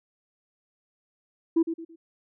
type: tone with echo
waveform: sine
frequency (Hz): 329.6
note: E4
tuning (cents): 0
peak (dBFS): -16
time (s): 1.56-1.63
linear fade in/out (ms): 10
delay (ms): 110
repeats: 3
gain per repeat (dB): -10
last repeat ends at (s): 1.96
effects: tanh soft clip ceiling -15 dBFS